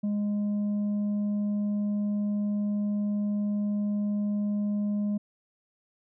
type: tone with tanh clipping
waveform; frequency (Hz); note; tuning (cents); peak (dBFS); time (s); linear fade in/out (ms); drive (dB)
triangle; 206.3; G#3; -11; -26; 0.03-5.18; 10; 8
effects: none